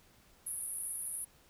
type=band-pass noise; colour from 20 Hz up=pink; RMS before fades=-40 dBFS; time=0.46-1.25 s; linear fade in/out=10 ms; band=10000 to 11000 Hz; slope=96 dB/octave; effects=pink hiss -64 dBFS RMS until 1.49 s